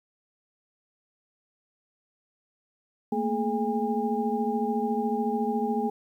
sine tone cluster, 220.9 / 234.8 / 422.7 / 810 Hz, A3 / A#3 / G#4 / G#5, +7 / +13 / +31 / -43 cents, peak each -30 dBFS, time 3.12-5.9 s, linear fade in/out 5 ms, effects 10-bit

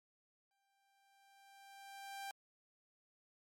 sawtooth tone with exponential growth, 789 Hz, G5, 11 cents sharp, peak -39 dBFS, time 0.51-2.31 s, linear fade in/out 1 ms, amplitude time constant 390 ms, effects MP3 64 kbps

